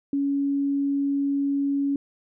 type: tone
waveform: sine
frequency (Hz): 280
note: C#4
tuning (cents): +18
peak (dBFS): -21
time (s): 0.13-1.96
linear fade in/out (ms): 2
effects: none